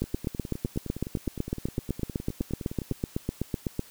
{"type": "two click trains", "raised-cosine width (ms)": 3, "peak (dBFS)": [-22, -14], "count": [29, 31], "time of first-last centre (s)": [[0.04, 2.921], [0.02, 3.794]], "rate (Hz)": [9.72, 7.95], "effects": ["white hiss -52 dBFS RMS until 3.9 s"]}